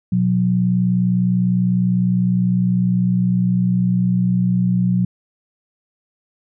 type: tone pair together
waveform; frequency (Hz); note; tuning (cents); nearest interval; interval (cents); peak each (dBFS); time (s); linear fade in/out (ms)
sine; 121.98 / 181.9; B2 / F#3; -21 / -29; perfect fifth; 692; -19 / -15; 0.12-5.05; 5
effects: none